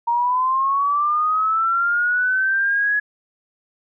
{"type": "linear sweep", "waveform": "sine", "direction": "up", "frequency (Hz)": [932.3, 1688], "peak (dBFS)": -16, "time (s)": [0.07, 3], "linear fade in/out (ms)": 10, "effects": []}